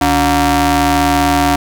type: ring-modulated tone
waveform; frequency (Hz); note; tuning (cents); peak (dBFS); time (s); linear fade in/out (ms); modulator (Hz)
sawtooth; 216.5; A3; -28; -3; 0.01-1.56; 5; 501
effects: none